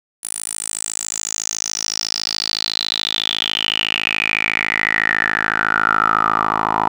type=tone with band-pass filter sweep; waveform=10% pulse; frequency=53.9 Hz; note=A1; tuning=35 cents flat; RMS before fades=-20 dBFS; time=0.23-6.88 s; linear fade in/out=5 ms; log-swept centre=10000 to 990 Hz; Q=8.1; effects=none